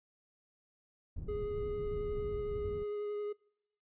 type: low-pass noise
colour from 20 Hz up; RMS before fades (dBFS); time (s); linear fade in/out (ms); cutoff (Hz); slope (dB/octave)
pink; -42; 1.16-2.84; 5; 160; 12
type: tone with vibrato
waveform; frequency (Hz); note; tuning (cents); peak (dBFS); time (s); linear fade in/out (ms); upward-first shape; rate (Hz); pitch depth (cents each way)
triangle; 415.3; G#4; 0; -33; 1.28-3.33; 10; triangle; 11; 15
effects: noise-tail reverb RT60 0.8 s tail -26 dB re dry + resampled to 8000 Hz